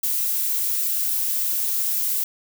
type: noise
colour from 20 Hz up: violet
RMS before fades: -23 dBFS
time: 0.03-2.24 s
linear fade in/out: 5 ms
effects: none